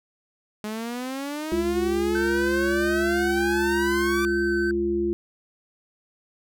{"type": "exponential sweep", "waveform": "sawtooth", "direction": "up", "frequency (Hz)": [209.7, 1182], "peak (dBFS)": -25, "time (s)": [0.64, 4.25], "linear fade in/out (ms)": 0}
{"type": "harmonic tone", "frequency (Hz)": 69.3, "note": "C#2", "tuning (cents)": 0, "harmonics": [1, 3, 5], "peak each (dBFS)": [-34, -30, -22], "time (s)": [1.52, 5.13], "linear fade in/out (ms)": 0}
{"type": "tone with vibrato", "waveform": "triangle", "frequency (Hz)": 1535, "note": "G6", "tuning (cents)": -37, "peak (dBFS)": -25, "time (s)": [2.15, 4.71], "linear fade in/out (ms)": 2, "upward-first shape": "sine", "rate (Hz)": 3.2, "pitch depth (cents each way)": 8}
{"effects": []}